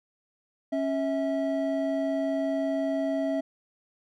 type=tone pair together; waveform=triangle; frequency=274.5 / 649 Hz; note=C#4 / E5; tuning=-17 / -27 cents; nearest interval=octave + minor third; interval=1490 cents; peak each=-26 dBFS; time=0.72-3.41 s; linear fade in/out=10 ms; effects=none